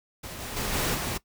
pink noise with level steps, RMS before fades -39 / -36 / -30 / -27 / -31 dBFS, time 0.23-1.18 s, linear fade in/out 10 ms, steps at 0.4 / 0.56 / 0.73 / 0.94 s, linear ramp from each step 10 ms, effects noise-tail reverb RT60 0.1 s tail -19 dB re dry

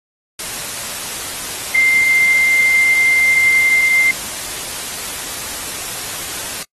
sine tone in noise, 2093 Hz, C7, in tune, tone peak -10 dBFS, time 1.75-4.11 s, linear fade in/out 2 ms, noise white, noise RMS -25 dBFS, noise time 0.39-6.63 s, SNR +12 dB, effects noise-tail reverb RT60 0.1 s tail -26 dB re dry + AAC 32 kbps

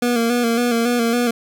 25% pulse tone with vibrato, 236.7 Hz, A#3, 27 cents sharp, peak -12 dBFS, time 0.02-1.31 s, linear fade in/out 5 ms, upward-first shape square, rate 3.6 Hz, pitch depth 41 cents each way, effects none

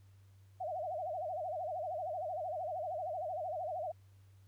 sine tone with vibrato, 675 Hz, E5, 41 cents sharp, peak -36 dBFS, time 0.6-3.92 s, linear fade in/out 10 ms, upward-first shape sine, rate 13 Hz, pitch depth 200 cents each way, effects added 97 Hz sine -58 dBFS peak until 4.47 s + pink hiss -74 dBFS RMS until 4.47 s

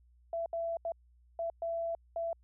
sine tone bursts at uneven times, 669 Hz, E5, 25 cents sharp, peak -32 dBFS, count 6, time 0.33-0.46 / 0.53-0.77 / 0.85-0.92 / 1.39-1.5 / 1.62-1.95 / 2.16-2.33 s, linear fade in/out 2 ms, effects added 60 Hz sine -61 dBFS peak until 2.43 s

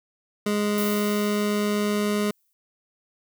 25% pulse tone, 207.7 Hz, G#3, in tune, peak -18 dBFS, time 0.46-2.31 s, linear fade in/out 5 ms
violet noise with exponential decay, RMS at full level -31 dBFS, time 0.78-2.53 s, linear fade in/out 0 ms, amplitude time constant 380 ms
effects none

